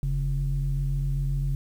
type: tone pair together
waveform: sine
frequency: 43.65 / 138.59 Hz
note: F1 / C#3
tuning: 0 / 0 cents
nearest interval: octave + minor sixth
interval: 2000 cents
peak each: -25 dBFS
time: 0.03-1.55 s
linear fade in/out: 0 ms
effects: tanh soft clip ceiling -18 dBFS + 9-bit